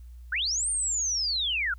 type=linear two-way sweep; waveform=sine; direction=up then down; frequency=1349 to 9000 to 1349 Hz; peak=-25 dBFS; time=0.32-1.74 s; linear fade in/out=5 ms; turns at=0.69 s; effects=added 60 Hz sine -42 dBFS peak until 1.78 s + white hiss -69 dBFS RMS until 1.78 s